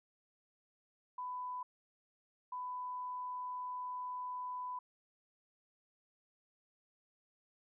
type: tone bursts at uneven times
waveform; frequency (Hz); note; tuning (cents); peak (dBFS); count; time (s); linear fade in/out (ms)
sine; 998; B5; +18; -39; 2; 1.18-1.63 / 2.52-4.79; 5
effects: none